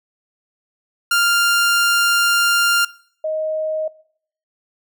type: tone pair in turn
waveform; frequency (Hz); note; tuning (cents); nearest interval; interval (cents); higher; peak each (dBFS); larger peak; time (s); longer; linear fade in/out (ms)
sawtooth / sine; 1396.9 / 626; F6 / D#5; 0 / +10; octave + major second; 1390; first; -10 / -19; first; 1.11-2.85 / 3.24-3.88; first; 5
effects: noise-tail reverb RT60 0.6 s tail -21 dB re dry